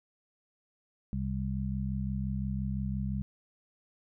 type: harmonic tone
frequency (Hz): 65.8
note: C2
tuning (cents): +10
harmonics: 1 / 2 / 3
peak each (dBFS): -35 / -35 / -34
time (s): 1.13-3.22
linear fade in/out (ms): 0
effects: none